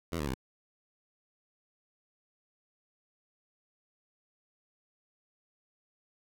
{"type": "tone with pitch steps", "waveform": "10% pulse", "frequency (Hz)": [83.8, 73.8, 64.99], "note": ["E2", "D2", "C2"], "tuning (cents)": [29, 9, -11], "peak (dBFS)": -24, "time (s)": [0.12, 0.342], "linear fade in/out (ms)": 5, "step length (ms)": 74, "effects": []}